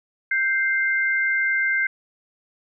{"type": "tone pair together", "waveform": "sine", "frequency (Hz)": [1568, 2093], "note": ["G6", "C7"], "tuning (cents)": [0, 0], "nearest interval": "perfect fourth", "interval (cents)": 500, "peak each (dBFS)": [-21, -22], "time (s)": [0.31, 1.87], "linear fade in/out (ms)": 5, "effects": []}